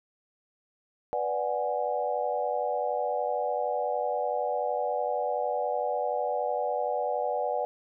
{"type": "chord", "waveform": "sine", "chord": "G# half-diminished seventh", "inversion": "first", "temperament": "equal", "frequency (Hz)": [493.9, 587.3, 740, 830.6], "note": ["B4", "D5", "F#5", "G#5"], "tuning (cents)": [0, 0, 0, 0], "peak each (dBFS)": [-32, -31, -31, -34], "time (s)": [1.13, 7.65], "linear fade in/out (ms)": 0, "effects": []}